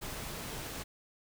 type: noise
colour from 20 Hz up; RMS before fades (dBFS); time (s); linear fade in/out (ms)
pink; -41; 0.01-0.84; 20
effects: none